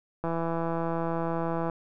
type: click train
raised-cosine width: 1 ms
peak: -17 dBFS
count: 243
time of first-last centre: 0.24-1.698 s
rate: 166 Hz
effects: none